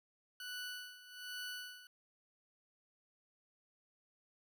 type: tone with tremolo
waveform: 20% pulse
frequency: 1483 Hz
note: F#6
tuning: 4 cents sharp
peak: -37 dBFS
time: 0.4-1.87 s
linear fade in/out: 2 ms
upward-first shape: sine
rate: 1.2 Hz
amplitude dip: 80%
effects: none